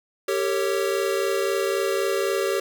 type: chord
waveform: square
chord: G diminished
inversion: none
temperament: equal with one note detuned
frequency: 392 / 455.8 / 554.4 Hz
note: G4 / Bb4 / Db5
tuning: 0 / -39 / 0 cents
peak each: -25 / -28 / -28 dBFS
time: 0.28-2.6 s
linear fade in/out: 5 ms
effects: none